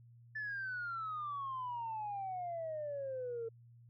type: exponential sweep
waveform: sine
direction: down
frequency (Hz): 1760 to 449.1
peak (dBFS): -37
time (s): 0.35-3.49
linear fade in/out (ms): 10
effects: tanh soft clip ceiling -34 dBFS + added 118 Hz sine -57 dBFS peak until 3.89 s